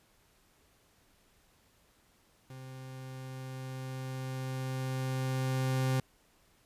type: tone with level ramp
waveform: 40% pulse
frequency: 130.81 Hz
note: C3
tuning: in tune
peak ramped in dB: -44 to -26 dBFS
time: 2.5-6 s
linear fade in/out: 2 ms
effects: pink hiss -67 dBFS RMS until 6.65 s + resampled to 32000 Hz